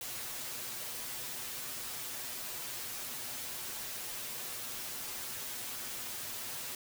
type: noise with comb filter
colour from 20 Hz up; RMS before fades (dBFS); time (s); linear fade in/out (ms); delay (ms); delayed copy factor
white; -41; 0.01-6.75; 2; 8.1; +0.75
effects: none